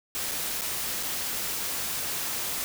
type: noise with dropouts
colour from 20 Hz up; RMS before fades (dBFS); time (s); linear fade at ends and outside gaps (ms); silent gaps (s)
white; -31; 0.15-2.64; 0; 0.313-0.317 / 0.611-0.618 / 1.028-1.032
effects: none